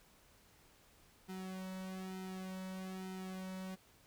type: tone with flanger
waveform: sawtooth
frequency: 187.6 Hz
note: F#3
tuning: 24 cents sharp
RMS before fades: -45 dBFS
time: 1.28-3.76 s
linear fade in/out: 20 ms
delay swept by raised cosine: 1.8 to 2.5 ms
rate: 1.1 Hz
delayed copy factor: -1
effects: pink hiss -66 dBFS RMS until 4.06 s